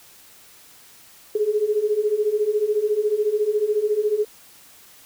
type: beating tone pair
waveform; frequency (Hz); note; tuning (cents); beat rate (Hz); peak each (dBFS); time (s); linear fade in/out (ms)
sine; 412.5 / 426.5; G#4 / G#4; -12 / +46; 14; -23 / -20; 1.35-4.25; 5
effects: white hiss -49 dBFS RMS until 5.05 s